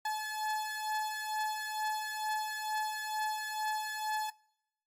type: beating tone pair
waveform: 30% pulse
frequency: 859 / 861.2 Hz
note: A5 / A5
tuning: -42 / -37 cents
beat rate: 2.2 Hz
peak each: -33 / -36 dBFS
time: 0.05-4.3 s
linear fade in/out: 5 ms
effects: noise-tail reverb RT60 0.9 s tail -26 dB re dry + AAC 48 kbps